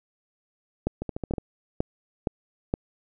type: two click trains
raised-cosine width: 2 ms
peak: -17 / -10 dBFS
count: 6 / 5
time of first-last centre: 1.02-1.382 / 0.87-2.739 s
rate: 13.8 / 2.14 Hz
effects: none